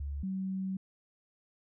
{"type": "tone pair in turn", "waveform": "sine", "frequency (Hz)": [71, 190.15], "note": ["C#2", "F#3"], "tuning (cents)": [42, 48], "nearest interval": "octave + perfect fourth", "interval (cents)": 1706, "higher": "second", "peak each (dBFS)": [-34, -32], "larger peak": "second", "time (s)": [[0, 0.23], [0.23, 0.77]], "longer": "second", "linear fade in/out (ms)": 5, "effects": []}